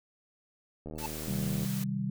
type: click train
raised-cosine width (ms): 2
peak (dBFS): -28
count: 62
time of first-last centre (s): 0.86-1.646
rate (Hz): 77.6
type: tone with exponential growth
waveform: square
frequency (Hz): 880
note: A5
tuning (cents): 0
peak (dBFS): -31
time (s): 0.95-1.06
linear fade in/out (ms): 2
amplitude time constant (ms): 22
type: noise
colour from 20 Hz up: white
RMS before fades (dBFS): -42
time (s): 0.98-1.84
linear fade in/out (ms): 5
type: chord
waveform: sine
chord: C minor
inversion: none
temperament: just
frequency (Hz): 130.81 / 156.98 / 196.22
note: C3 / Eb3 / G3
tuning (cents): 0 / +16 / +2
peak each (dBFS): -35 / -37 / -32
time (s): 1.28-2.1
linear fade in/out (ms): 2
effects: none